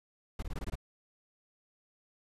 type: noise bursts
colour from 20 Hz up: brown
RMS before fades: -36 dBFS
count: 7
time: 0.39-0.755 s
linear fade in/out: 5 ms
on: 35 ms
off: 20 ms
effects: resampled to 32000 Hz